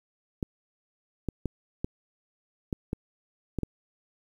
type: clicks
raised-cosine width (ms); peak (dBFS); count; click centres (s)
3; -16; 8; 0.428 / 1.287 / 1.457 / 1.845 / 2.728 / 2.931 / 3.587 / 3.633
effects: 9-bit